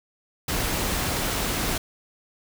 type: noise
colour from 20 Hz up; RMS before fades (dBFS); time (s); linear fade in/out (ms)
pink; -26; 0.48-1.78; 5
effects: none